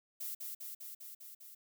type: noise with echo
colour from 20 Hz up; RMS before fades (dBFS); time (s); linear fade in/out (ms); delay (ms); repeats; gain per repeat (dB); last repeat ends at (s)
violet; -41; 0.2-0.35; 10; 200; 6; -2; 1.55
effects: none